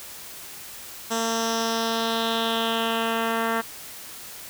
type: tone with low-pass filter sweep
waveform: 10% pulse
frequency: 227.2 Hz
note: A#3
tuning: 44 cents flat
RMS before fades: -25 dBFS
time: 1.1-3.62 s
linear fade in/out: 20 ms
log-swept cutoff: 7100 to 2000 Hz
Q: 3.1
effects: white hiss -40 dBFS RMS until 4.49 s